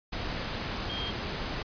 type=tone in noise; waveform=sine; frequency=3216 Hz; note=G7; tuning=44 cents sharp; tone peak=-35 dBFS; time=0.89-1.11 s; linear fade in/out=10 ms; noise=pink; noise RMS=-34 dBFS; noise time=0.12-1.63 s; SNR=-4 dB; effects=resampled to 11025 Hz